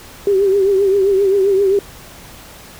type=tone with vibrato; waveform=sine; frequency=392 Hz; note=G4; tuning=in tune; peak=-10 dBFS; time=0.27-1.79 s; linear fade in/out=2 ms; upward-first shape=triangle; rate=7.6 Hz; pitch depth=80 cents each way; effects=pink hiss -38 dBFS RMS until 2.79 s